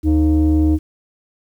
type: tone pair together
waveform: sine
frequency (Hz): 76.72 / 310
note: D#2 / D#4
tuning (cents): -24 / -6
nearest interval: 2 octaves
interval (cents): 2418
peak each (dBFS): -12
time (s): 0.03-0.79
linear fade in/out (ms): 50
effects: tanh soft clip ceiling -8 dBFS + 8-bit